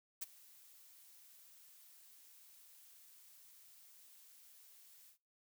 blue noise with ADSR envelope, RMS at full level -40 dBFS, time 0.21-5.18 s, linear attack 14 ms, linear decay 22 ms, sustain -22 dB, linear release 94 ms, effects noise-tail reverb RT60 0.4 s tail -26 dB re dry

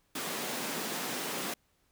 pink high-pass noise, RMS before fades -36 dBFS, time 0.15-1.54 s, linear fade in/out 5 ms, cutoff 190 Hz, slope 24 dB/octave, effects pink hiss -72 dBFS RMS until 1.91 s

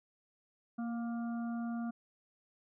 harmonic tone with a mistuned harmonic, 235.1 Hz, A#3, 15 cents sharp, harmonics 1 / 3 / 5 / 6, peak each -35 / -47 / -53 / -53 dBFS, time 0.78-1.91 s, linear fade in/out 10 ms, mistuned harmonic 1, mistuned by -18 cents, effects none

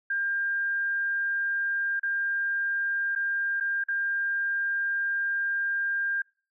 sine tone with dropouts, 1600 Hz, G6, 35 cents sharp, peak -25 dBFS, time 0.1-6.22 s, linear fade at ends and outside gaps 5 ms, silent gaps 1.996-2.031 / 3.152-3.159 / 3.601-3.607 / 3.839-3.884 s, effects noise-tail reverb RT60 0.4 s tail -26 dB re dry

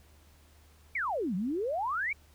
sine exponential two-way sweep, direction down then up, 2356 to 172.5 to 2356 Hz, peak -29 dBFS, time 0.95-2.13 s, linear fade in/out 5 ms, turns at 1.35 s, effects added 75 Hz sine -58 dBFS peak until 2.34 s + pink hiss -63 dBFS RMS until 2.34 s

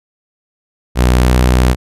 sawtooth tone with pitch glide, 61.74 to 62.35 Hz, B1 to B1, 0 to +17 cents, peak -4 dBFS, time 0.95-1.76 s, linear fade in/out 50 ms, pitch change +17 cents, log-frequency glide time 1.19-1.3 s, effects resampled to 32000 Hz

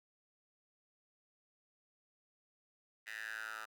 10% pulse tone with high-pass filter sweep, 110 Hz, A2, in tune, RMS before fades -45 dBFS, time 3.06-3.66 s, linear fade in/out 20 ms, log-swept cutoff 2000 to 1200 Hz, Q 6.2, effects none

